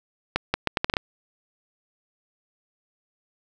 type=accelerating click train; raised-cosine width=0.3 ms; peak=-5 dBFS; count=8; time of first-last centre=0.36-0.968 s; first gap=180 ms; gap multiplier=0.74; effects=none